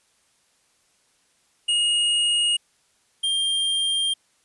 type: tone pair in turn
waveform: square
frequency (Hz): 2866 / 3193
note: F7 / G7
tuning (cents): +44 / +31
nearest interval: major second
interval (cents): 187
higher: second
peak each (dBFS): -19 / -21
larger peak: first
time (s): 1.68-2.57 / 3.23-4.14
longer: second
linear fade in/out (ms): 10
effects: white hiss -64 dBFS RMS until 4.44 s + resampled to 24000 Hz